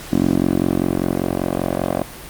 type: tone with band-pass filter sweep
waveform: 10% pulse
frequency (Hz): 45.09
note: F#1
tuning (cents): -44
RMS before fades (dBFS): -19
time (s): 0.13-2.02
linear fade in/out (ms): 0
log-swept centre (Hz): 290 to 560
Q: 2.1
effects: pink hiss -35 dBFS RMS until 2.29 s + Opus 48 kbps